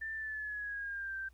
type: tone with pitch glide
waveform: sine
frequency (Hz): 1779 to 1566.7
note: A6 to G6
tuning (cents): +19 to -1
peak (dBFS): -37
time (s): 0.01-1.29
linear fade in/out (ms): 10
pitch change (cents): -220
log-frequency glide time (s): 0.14-1.16
effects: added 60 Hz sine -58 dBFS peak until 1.33 s + pink hiss -73 dBFS RMS until 1.33 s